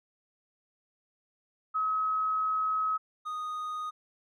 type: tone pair in turn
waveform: sine / triangle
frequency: 1278 / 1240.9 Hz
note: D#6 / D#6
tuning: +46 / -5 cents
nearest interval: minor second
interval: 51 cents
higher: first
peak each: -26 / -31 dBFS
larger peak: first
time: 1.74-2.98 / 3.25-3.91 s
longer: first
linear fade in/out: 20 ms
effects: none